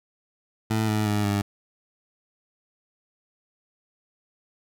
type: tone with pitch steps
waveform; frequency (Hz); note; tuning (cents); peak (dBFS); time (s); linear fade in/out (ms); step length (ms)
20% pulse; 110 / 107.12 / 104.31 / 101.57; A2 / A2 / G#2 / G#2; 0 / -46 / +8 / -38; -17; 0.7-1.42; 10; 180
effects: none